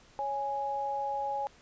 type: tone pair together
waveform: sine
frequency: 555 / 830.6 Hz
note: C#5 / G#5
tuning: +2 / 0 cents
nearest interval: perfect fifth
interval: 698 cents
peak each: -37 / -31 dBFS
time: 0.19-1.47 s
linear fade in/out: 0 ms
effects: pink hiss -59 dBFS RMS until 1.61 s + resampled to 16000 Hz